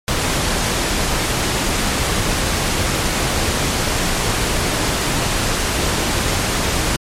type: noise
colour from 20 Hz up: pink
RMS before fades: -18 dBFS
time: 0.08-6.96 s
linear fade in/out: 0 ms
effects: low-pass 10000 Hz 12 dB/octave + MP3 64 kbps